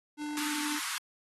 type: tone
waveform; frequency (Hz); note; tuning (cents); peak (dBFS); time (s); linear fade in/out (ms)
square; 298; D4; +25; -35; 0.17-0.8; 50
type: high-pass noise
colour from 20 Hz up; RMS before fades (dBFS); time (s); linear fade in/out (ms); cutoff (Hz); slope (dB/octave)
pink; -36; 0.37-0.98; 0; 1000; 48
effects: AAC 32 kbps